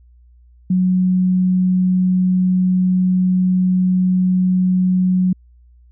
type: tone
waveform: sine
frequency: 183.8 Hz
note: F#3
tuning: 11 cents flat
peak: -12 dBFS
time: 0.7-5.33 s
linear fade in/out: 5 ms
effects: added 60 Hz sine -45 dBFS peak until 5.91 s